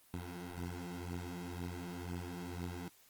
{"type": "beating tone pair", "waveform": "15% pulse", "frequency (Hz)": [86.8, 88.8], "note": ["F2", "F2"], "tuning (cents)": [-10, 29], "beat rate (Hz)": 2, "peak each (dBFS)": [-39, -37], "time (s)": [0.14, 2.88], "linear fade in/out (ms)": 0, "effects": ["white hiss -65 dBFS RMS until 3.09 s", "Opus 24 kbps"]}